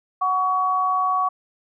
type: tone pair together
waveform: sine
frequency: 740 / 1125 Hz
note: F#5 / C#6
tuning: 0 / +25 cents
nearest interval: perfect fifth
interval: 725 cents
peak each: -24 / -19 dBFS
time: 0.21-1.29 s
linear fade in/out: 10 ms
effects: none

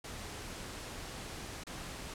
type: noise with dropouts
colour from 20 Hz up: pink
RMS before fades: -44 dBFS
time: 0.04-2.14 s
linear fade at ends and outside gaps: 5 ms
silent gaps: 1.637-1.667 s
effects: low-pass 10000 Hz 12 dB/octave

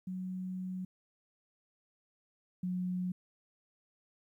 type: tone pair in turn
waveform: sine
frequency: 185 / 181.61 Hz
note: F#3 / F#3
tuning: 0 / -32 cents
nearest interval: unison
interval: 32 cents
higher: first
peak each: -36 / -32 dBFS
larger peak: second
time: 0.07-0.85 / 2.63-3.12 s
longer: first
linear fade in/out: 5 ms
effects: 12-bit

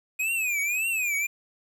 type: tone with vibrato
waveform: square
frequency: 2489 Hz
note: D#7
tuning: in tune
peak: -25 dBFS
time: 0.19-1.27 s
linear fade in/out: 10 ms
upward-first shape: triangle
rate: 1.8 Hz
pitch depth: 190 cents each way
effects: 9-bit

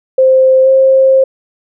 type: tone with pitch glide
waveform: sine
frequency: 523 to 530.9 Hz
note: C5 to C5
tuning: -1 to +25 cents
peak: -4 dBFS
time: 0.18-1.24 s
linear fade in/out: 5 ms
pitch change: +26 cents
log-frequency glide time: 0.63-0.68 s
effects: none

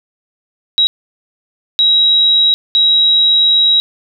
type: tone bursts at uneven times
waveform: sine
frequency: 3847 Hz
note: B7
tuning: 46 cents flat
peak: -7 dBFS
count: 3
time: 0.78-0.87 / 1.79-2.54 / 2.75-3.8 s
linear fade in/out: 0 ms
effects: none

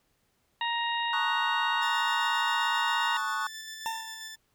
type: harmonic tone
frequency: 937 Hz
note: A#5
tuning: 9 cents sharp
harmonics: 1 / 2 / 3 / 4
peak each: -30 / -33 / -35 / -36 dBFS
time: 0.61-3.17 s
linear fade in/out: 2 ms
type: chord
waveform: triangle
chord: D# half-diminished seventh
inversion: second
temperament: equal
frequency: 880 / 1108.7 / 1244.5 / 1480 Hz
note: A5 / C#6 / D#6 / F#6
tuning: 0 / 0 / 0 / 0 cents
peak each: -34 / -31 / -35 / -31 dBFS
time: 1.13-3.47 s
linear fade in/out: 2 ms
type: tone with tremolo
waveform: 15% pulse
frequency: 1760 Hz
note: A6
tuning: in tune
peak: -32 dBFS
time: 1.81-4.36 s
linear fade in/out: 20 ms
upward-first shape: square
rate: 7.5 Hz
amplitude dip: 25%
type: tone with exponential decay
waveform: 40% pulse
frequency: 902 Hz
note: A5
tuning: 43 cents sharp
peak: -27 dBFS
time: 3.86-4.37 s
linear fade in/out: 0 ms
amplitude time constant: 110 ms
effects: pink hiss -72 dBFS RMS until 4.54 s

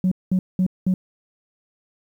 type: tone bursts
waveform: sine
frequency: 185 Hz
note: F#3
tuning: in tune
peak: -14 dBFS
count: 4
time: 0.04-0.94 s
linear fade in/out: 2 ms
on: 75 ms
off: 200 ms
effects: tanh soft clip ceiling -13 dBFS + 9-bit

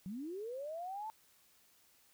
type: linear sweep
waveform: sine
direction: up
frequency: 174.61 to 894 Hz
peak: -40 dBFS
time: 0.06-1.1 s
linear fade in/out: 0 ms
effects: white hiss -68 dBFS RMS until 2.13 s

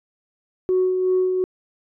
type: tone with tremolo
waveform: sine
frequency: 370 Hz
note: F#4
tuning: in tune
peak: -14 dBFS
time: 0.69-1.44 s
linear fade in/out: 0 ms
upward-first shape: sine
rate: 2.7 Hz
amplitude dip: 40%
effects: tanh soft clip ceiling -12 dBFS

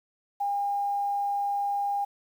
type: tone with quantisation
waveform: sine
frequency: 807 Hz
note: G#5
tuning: 50 cents flat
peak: -25 dBFS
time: 0.4-2.05 s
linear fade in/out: 10 ms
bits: 9
effects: none

